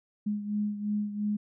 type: beating tone pair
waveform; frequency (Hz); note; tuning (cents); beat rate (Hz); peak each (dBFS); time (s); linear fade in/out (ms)
sine; 207.7 / 210.6; G#3 / G#3; 0 / +24; 2.9; -29 / -35; 0.26-1.37; 10
effects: none